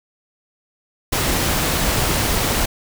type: noise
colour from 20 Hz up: pink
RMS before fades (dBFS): -19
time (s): 1.12-2.66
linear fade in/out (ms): 10
effects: none